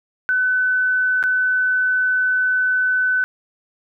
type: tone with dropouts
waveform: sine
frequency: 1507 Hz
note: F#6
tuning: 31 cents sharp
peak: -15 dBFS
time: 0.29-3.24 s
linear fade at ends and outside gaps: 0 ms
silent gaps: 1.228-1.238 s
effects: none